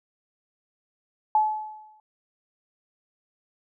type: tone with exponential decay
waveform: sine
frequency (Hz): 859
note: A5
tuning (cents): -42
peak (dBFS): -15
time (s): 1.35-2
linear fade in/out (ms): 2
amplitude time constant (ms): 140
effects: none